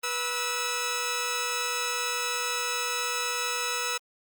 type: tone pair together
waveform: 10% pulse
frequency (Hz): 488.5 / 1304.1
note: B4 / E6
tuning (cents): -19 / -19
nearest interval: octave + perfect fourth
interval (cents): 1700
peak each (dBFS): -24 / -21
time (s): 0.03-3.98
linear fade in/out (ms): 10
effects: Opus 32 kbps